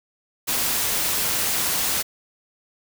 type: noise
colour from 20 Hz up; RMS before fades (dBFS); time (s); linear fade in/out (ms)
white; -23; 0.47-2.03; 20
effects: none